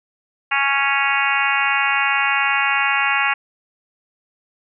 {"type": "harmonic tone", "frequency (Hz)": 277.2, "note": "C#4", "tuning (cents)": 0, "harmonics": [3, 4, 5, 6, 7, 8, 9, 10], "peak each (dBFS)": [-24, -24, -24, -24, -24, -24, -24, -24], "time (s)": [0.51, 3.34], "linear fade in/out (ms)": 10, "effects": []}